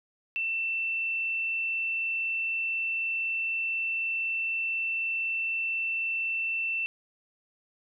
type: tone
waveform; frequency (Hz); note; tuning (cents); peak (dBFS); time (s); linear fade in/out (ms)
sine; 2679; E7; +27; -27; 0.36-6.86; 0
effects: none